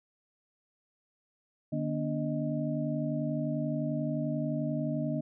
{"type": "tone cluster", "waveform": "sine", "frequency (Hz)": [150.6, 239.3, 290.7, 622], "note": ["D3", "A#3", "D4", "D#5"], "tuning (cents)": [44, 46, -18, -1], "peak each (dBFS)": [-33, -34, -35, -37], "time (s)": [1.72, 5.21], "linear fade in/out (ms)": 10, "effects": []}